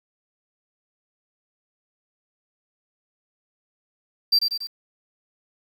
triangle tone with echo, 4699 Hz, D8, in tune, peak -13 dBFS, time 4.32-4.39 s, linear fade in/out 10 ms, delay 94 ms, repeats 3, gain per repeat -5 dB, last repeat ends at 4.672 s, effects 8-bit

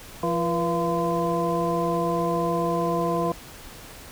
harmonic tone with a mistuned harmonic, 170.8 Hz, F3, 38 cents flat, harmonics 1 / 2 / 3 / 4 / 6, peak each -28 / -28 / -28 / -28 / -28 dBFS, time 0.23-3.32 s, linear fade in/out 2 ms, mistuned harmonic 3, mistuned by -86 cents, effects pink hiss -43 dBFS RMS until 4.11 s

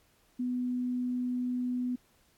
sine tone, 248.5 Hz, B3, 11 cents sharp, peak -29 dBFS, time 0.39-1.96 s, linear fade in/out 10 ms, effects pink hiss -67 dBFS RMS until 2.37 s + AAC 64 kbps

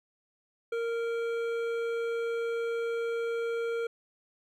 sine tone with hard clipping, 463.4 Hz, A#4, 10 cents flat, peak -31 dBFS, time 0.72-3.87 s, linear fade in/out 5 ms, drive 11 dB, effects none

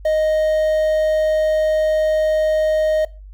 triangle tone with quantisation, 622.3 Hz, D#5, in tune, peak -12 dBFS, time 0.05-3.05 s, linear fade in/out 5 ms, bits 7, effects noise-tail reverb RT60 0.3 s tail -21 dB re dry + added 49 Hz sine -35 dBFS peak until 3.33 s

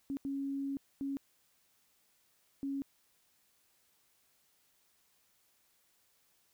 sine tone bursts at uneven times, 276 Hz, C#4, 7 cents flat, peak -34 dBFS, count 4, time 0.1-0.17 / 0.25-0.77 / 1.01-1.17 / 2.63-2.82 s, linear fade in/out 0 ms, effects white hiss -72 dBFS RMS until 6.53 s

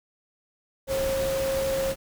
sine tone in noise, 538 Hz, C5, 48 cents sharp, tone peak -24 dBFS, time 0.87-1.95 s, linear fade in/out 50 ms, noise pink, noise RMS -33 dBFS, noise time 0.87-1.96 s, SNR +6 dB, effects none

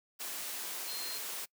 sine tone in noise, 4186 Hz, C8, in tune, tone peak -41 dBFS, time 0.87-1.19 s, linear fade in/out 20 ms, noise white, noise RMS -40 dBFS, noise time 0.19-1.46 s, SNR -4 dB, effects noise-tail reverb RT60 0.1 s tail -24 dB re dry + high-pass 300 Hz 12 dB/octave

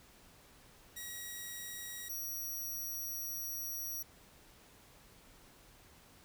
5% pulse tone pair in turn, 1909 / 5762 Hz, A#6 / F#8, +41 / -47 cents, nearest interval octave + perfect fifth, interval 1912 cents, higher second, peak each -32 / -33 dBFS, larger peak first, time 0.96-2.09 / 2.09-4.03 s, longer second, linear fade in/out 10 ms, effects pink hiss -61 dBFS RMS until 6.24 s

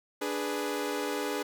sawtooth chord, G# diminished, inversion second, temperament equal, 293.7 / 415.3 / 493.9 Hz, D4 / G#4 / B4, 0 / 0 / 0 cents, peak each -31 / -30 / -32 dBFS, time 0.21-1.43 s, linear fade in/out 10 ms, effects none

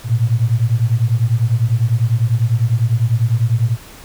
sine beating tone pair, 110.6 / 120.6 Hz, A2 / B2, +9 / -41 cents, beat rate 10 Hz, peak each -15 dBFS, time 0.04-3.77 s, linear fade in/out 50 ms, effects pink hiss -39 dBFS RMS until 4.04 s

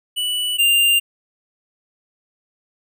square tone pair in turn, 2960 / 2794 Hz, F#7 / F7, 0 / 0 cents, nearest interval minor second, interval 100 cents, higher first, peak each -20 / -13 dBFS, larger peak second, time 0.16-0.58 / 0.58-1 s, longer neither, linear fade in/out 20 ms, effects none

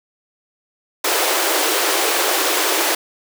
pink high-pass noise, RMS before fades -18 dBFS, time 1.04-2.95 s, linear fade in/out 5 ms, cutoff 310 Hz, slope 96 dB/octave, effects none

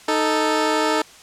15% pulse tone pair together, 310.8 / 440 Hz, D#4 / A4, -2 / 0 cents, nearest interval tritone, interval 602 cents, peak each -14 dBFS, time 0.08-1.02 s, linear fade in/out 5 ms, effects white hiss -45 dBFS RMS until 1.22 s + low-pass 8000 Hz 12 dB/octave

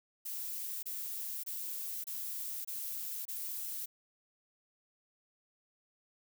violet noise bursts, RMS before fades -40 dBFS, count 6, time 0.25-3.86 s, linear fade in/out 10 ms, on 580 ms, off 26 ms, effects none

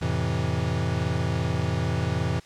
square chord, F major seventh, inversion none, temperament equal, 87.31 / 110 / 130.81 / 164.81 Hz, F2 / A2 / C3 / E3, 0 / 0 / 0 / 0 cents, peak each -30 dBFS, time 0.01-2.4 s, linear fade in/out 10 ms, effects white hiss -52 dBFS RMS until 2.45 s + low-pass 6000 Hz 12 dB/octave

